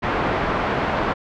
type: low-pass noise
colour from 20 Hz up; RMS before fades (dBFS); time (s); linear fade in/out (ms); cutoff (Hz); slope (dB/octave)
white; -22; 0.02-1.14; 20; 1200; 12
effects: low-pass 4000 Hz 12 dB/octave